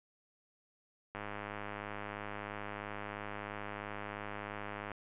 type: click train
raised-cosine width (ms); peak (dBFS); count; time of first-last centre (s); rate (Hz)
0.5; -26; 389; 1.15-4.917; 103
effects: resampled to 8000 Hz